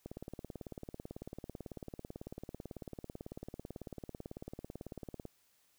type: click train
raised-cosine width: 2 ms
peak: -30 dBFS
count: 95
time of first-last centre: 0.06-5.253 s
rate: 18.1 Hz
effects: white hiss -72 dBFS RMS until 5.78 s